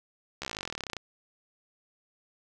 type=slowing click train; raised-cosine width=0.2 ms; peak=-17 dBFS; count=25; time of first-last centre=0.42-0.967 s; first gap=14 ms; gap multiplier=1.04; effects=none